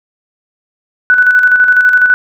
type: tone with tremolo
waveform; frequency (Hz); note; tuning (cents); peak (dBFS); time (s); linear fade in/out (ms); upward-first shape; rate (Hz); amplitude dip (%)
sine; 1489; F#6; +11; -3; 1.1-2.14; 0; square; 12; 45
effects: none